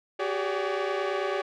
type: tone cluster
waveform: sawtooth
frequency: 377.4 / 406.5 / 572 Hz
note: F#4 / G#4 / D5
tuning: +34 / -37 / -46 cents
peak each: -27 dBFS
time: 0.19-1.42 s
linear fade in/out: 10 ms
effects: low-pass 3000 Hz 12 dB/octave